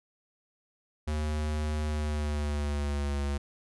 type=tone with pitch glide; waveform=square; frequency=76 to 70.91 Hz; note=D#2 to C#2; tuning=-40 to +40 cents; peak=-29 dBFS; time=1.07-3.38 s; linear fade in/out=10 ms; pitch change=-120 cents; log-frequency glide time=1.85-3.22 s; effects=resampled to 24000 Hz